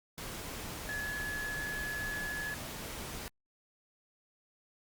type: tone in noise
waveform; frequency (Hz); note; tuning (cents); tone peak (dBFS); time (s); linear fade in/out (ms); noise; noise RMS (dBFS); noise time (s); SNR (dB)
sine; 1700; G#6; +40; -36; 0.89-2.54; 0; pink; -42; 0.18-3.28; +3
effects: Opus 48 kbps

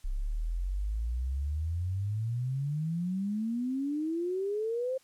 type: exponential sweep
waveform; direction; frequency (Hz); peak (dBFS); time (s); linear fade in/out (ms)
sine; up; 32.11 to 532; -29; 0.04-4.98; 10
effects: white hiss -64 dBFS RMS until 5.03 s + low-pass 11000 Hz 12 dB/octave

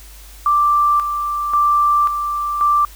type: tone with tremolo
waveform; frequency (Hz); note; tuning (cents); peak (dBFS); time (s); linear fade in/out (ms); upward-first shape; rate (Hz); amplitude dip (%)
sine; 1176; D6; +2; -11; 0.46-2.85; 2; square; 0.93; 55
effects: added 50 Hz sine -38 dBFS peak until 2.95 s + white hiss -43 dBFS RMS until 2.95 s

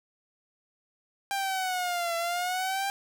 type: linear two-way sweep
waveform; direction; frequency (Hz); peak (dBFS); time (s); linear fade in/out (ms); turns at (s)
sawtooth; down then up; 796 to 672 to 796; -24; 1.31-2.9; 0; 2.16
effects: none

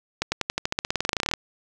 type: accelerating click train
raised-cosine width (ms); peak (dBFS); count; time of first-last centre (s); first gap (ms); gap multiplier
0.2; -6; 22; 0.22-1.337; 100; 0.93
effects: none

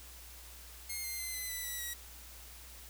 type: tone with pitch steps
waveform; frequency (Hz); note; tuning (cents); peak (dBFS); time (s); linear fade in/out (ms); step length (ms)
5% pulse; 2138 / 2100 / 2063 / 2026 / 1990.2 / 1954.9 / 1920.2; C7 / C7 / C7 / B6 / B6 / B6 / B6; +37 / +6 / -25 / +44 / +13 / -18 / -49; -28; 0.89-1.94; 10; 150
effects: added 60 Hz sine -53 dBFS peak until 2.89 s + white hiss -53 dBFS RMS until 2.89 s

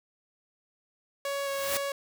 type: tone with vibrato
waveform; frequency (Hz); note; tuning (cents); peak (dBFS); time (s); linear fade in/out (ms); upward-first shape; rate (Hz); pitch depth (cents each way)
sawtooth; 556; C#5; +5; -26; 1.25-1.92; 2; square; 2.3; 10
type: noise with exponential growth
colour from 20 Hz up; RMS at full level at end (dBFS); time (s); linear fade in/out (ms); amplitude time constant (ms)
white; -28; 1.31-1.77; 0; 100
effects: none

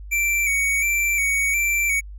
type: tone with vibrato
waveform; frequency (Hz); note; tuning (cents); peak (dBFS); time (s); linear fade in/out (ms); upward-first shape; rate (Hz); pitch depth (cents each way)
square; 2291; D7; -44; -19; 0.11-2.01; 20; square; 1.4; 41
effects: added 50 Hz sine -34 dBFS peak until 2.18 s

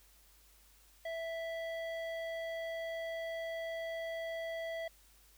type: tone with low-pass filter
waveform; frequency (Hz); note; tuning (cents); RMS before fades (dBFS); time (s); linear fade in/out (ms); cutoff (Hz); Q
square; 659; E5; -1; -40; 1.05-4.88; 5; 2700; 1.3
effects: added 50 Hz sine -65 dBFS peak until 5.37 s + white hiss -65 dBFS RMS until 5.37 s

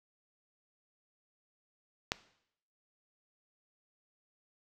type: click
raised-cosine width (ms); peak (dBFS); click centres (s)
0.2; -12; 2.119
effects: noise-tail reverb RT60 0.7 s tail -17 dB re dry

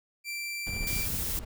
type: tone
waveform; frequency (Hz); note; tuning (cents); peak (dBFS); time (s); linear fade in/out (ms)
sawtooth; 2349; D7; 0; -30; 0.24-1.08; 50
type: noise with tremolo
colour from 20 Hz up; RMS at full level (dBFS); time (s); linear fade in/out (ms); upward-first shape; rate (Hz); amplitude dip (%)
brown; -35; 0.66-1.45; 10; sine; 13; 45
type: clicks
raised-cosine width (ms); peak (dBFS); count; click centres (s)
5; -27; 12; 0.694 / 0.737 / 0.769 / 0.809 / 0.839 / 0.87 / 0.93 / 0.965 / 1.011 / 1.103 / 1.145 / 1.188
type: noise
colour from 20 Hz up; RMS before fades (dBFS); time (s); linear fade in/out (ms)
blue; -33; 0.87-1.39; 0
effects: none

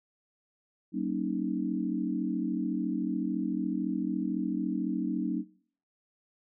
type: chord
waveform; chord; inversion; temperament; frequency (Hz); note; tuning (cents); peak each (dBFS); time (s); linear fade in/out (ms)
sine; D# minor seventh; first; equal with one note detuned; 189.32 / 233.1 / 277.2 / 311.1; F#3 / A#3 / C#4 / D#4; +40 / 0 / 0 / 0; -34; 0.92-5.44; 50
effects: noise-tail reverb RT60 0.5 s tail -19 dB re dry

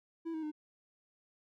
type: tone with pitch steps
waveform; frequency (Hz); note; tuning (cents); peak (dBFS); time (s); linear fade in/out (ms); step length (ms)
triangle; 329.6 / 316.7 / 304.3; E4 / D#4 / D#4; 0 / +31 / -38; -34; 0.25-0.517; 20; 89
effects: none

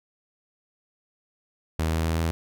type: tone with pitch steps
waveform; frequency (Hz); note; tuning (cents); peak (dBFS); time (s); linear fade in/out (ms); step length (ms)
sawtooth; 80.1 / 80.75 / 81.41 / 82.07; E2 / E2 / E2 / E2; -49 / -35 / -21 / -7; -19; 1.79-2.31; 0; 130
effects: none

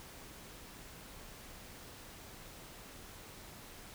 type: silence
effects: pink hiss -52 dBFS RMS until 3.94 s

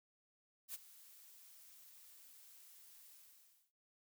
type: noise with ADSR envelope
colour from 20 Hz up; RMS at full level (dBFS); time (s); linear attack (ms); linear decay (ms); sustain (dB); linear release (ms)
blue; -44; 0.68-3.72; 63; 24; -17; 590
effects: noise-tail reverb RT60 0.5 s tail -25 dB re dry

